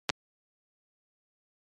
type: clicks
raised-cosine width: 0.2 ms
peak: -7 dBFS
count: 2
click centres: 0.093 / 0.1 s
effects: high-pass 150 Hz 12 dB/octave + MP3 64 kbps